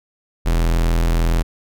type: tone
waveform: 45% pulse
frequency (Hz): 41.73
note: E1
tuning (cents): +22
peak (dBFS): -14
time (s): 0.45-1.43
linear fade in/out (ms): 20
effects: none